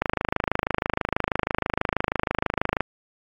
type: click train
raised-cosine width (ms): 0.5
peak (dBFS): -6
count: 74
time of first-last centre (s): 0.02-2.806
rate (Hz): 26.2
effects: AAC 48 kbps